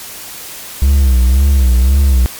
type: tone with vibrato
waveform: triangle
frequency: 65.41 Hz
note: C2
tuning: in tune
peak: -4 dBFS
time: 0.82-2.26 s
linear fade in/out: 0 ms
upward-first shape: sine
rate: 1.9 Hz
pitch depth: 120 cents each way
effects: white hiss -29 dBFS RMS until 2.39 s + MP3 96 kbps